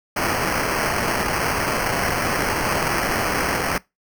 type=noise with sample-and-hold; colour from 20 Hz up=blue; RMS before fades=-22 dBFS; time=0.16-3.78 s; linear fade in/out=5 ms; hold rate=3675 Hz; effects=noise-tail reverb RT60 0.2 s tail -22 dB re dry